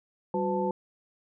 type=tone cluster; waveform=sine; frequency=192.8 / 364.4 / 506 / 882 Hz; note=G3 / F#4 / B4 / A5; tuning=-28 / -26 / +42 / +4 cents; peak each=-31 dBFS; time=0.34-0.71 s; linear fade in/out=2 ms; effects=none